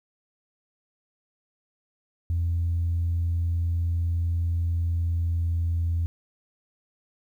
sine tone with pitch glide, 84.9 to 84.22 Hz, F2 to E2, -48 to +38 cents, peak -21 dBFS, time 2.3-6.06 s, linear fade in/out 0 ms, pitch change -14 cents, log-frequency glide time 4.41-5.75 s, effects tanh soft clip ceiling -19 dBFS + 10-bit

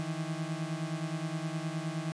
35% pulse beating tone pair, 155.56 / 165.16 Hz, D#3 / E3, 0 / +4 cents, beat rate 9.6 Hz, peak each -34 / -35 dBFS, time 0-2.12 s, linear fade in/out 0 ms, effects resampled to 22050 Hz

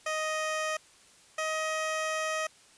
15% pulse tone pair in turn, 624 / 629.4 Hz, D#5 / D#5, +5 / +20 cents, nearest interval unison, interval 15 cents, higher second, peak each -23 dBFS, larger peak neither, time 0.06-0.77 / 1.38-2.47 s, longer second, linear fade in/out 5 ms, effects white hiss -58 dBFS RMS until 2.77 s + resampled to 22050 Hz

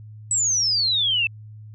sine exponential sweep, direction down, 7980 to 2613 Hz, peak -18 dBFS, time 0.31-1.27 s, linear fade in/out 2 ms, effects added 107 Hz sine -38 dBFS peak until 1.74 s

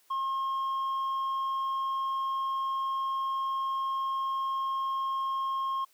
sine tone with tanh clipping, 1073 Hz, C6, 43 cents sharp, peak -29 dBFS, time 0.1-5.85 s, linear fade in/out 10 ms, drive 3 dB, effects white hiss -65 dBFS RMS until 5.93 s + high-pass 300 Hz 12 dB/octave

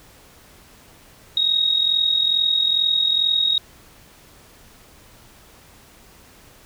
sine tone with amplitude modulation, 3765 Hz, A#7, 16 cents sharp, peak -13 dBFS, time 1.37-3.58 s, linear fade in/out 2 ms, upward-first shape sine, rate 42.3 Hz, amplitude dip 65%, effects pink hiss -49 dBFS RMS until 6.65 s

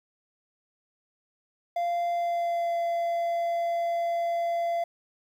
triangle tone with pitch glide, 692 to 682.5 Hz, F5 to F5, -16 to -40 cents, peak -23 dBFS, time 1.76-4.84 s, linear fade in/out 5 ms, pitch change -24 cents, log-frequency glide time 2.11-2.78 s, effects 10-bit

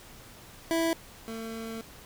25% pulse tone pair in turn, 329.6 / 225.4 Hz, E4 / A3, 0 / +42 cents, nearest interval perfect fifth, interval 658 cents, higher first, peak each -21 / -32 dBFS, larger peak first, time 0.71-0.93 / 1.28-1.81 s, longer second, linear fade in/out 0 ms, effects pink hiss -50 dBFS RMS until 2.05 s

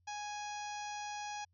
harmonic tone, 830.6 Hz, G#5, in tune, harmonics 1 / 2 / 3 / 4 / 5 / 6 / 7 / 8, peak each -41 / -50 / -50 / -54 / -56 / -55 / -52 / -56 dBFS, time 0.07-1.45 s, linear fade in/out 10 ms, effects added 88 Hz sine -70 dBFS peak until 1.53 s

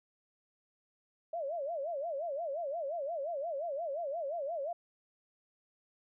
sine tone with vibrato, 614 Hz, D#5, 23 cents flat, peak -34 dBFS, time 1.33-4.73 s, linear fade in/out 5 ms, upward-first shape sine, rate 5.7 Hz, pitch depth 220 cents each way, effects none

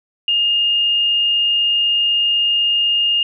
sine tone, 2832 Hz, F7, 23 cents sharp, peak -13 dBFS, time 0.28-3.23 s, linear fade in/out 2 ms, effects none

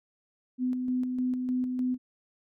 sine tone with tremolo, 252.6 Hz, B3, 39 cents sharp, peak -25 dBFS, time 0.58-1.98 s, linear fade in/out 50 ms, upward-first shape square, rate 3.3 Hz, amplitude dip 35%, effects none

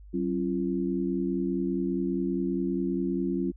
sine tone cluster, 188.1 / 273 / 343 Hz, F#3 / C#4 / F4, +29 / -26 / -31 cents, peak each -30 dBFS, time 0.13-3.52 s, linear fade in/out 20 ms, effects added 50 Hz sine -45 dBFS peak until 3.56 s

